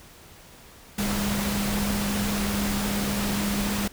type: tone in noise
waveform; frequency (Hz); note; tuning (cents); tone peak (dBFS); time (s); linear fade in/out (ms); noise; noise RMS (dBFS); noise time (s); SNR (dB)
sine; 203; G#3; -39; -26; 0.98-3.88; 5; pink; -29; 0.98-3.88; 0
effects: pink hiss -49 dBFS RMS until 3.92 s